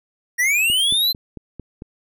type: linear sweep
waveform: square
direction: up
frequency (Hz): 1864.7 to 4128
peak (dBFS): -16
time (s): 0.38-1.13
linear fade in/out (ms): 20
type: click train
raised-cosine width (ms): 3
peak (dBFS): -20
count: 6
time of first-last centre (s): 0.7-1.821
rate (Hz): 4.46
effects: none